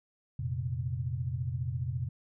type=chord; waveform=sine; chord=F suspended fourth; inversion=none; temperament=equal with one note detuned; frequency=87.31 / 116.54 / 131.19 Hz; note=F2 / Bb2 / C3; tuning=0 / 0 / +5 cents; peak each=-37 / -35 / -34 dBFS; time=0.39-2.09 s; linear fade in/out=5 ms; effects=none